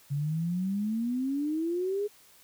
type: exponential sweep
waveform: sine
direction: up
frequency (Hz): 138.59 to 421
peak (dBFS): -27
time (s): 0.1-2.08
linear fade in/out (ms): 20
effects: white hiss -58 dBFS RMS until 2.43 s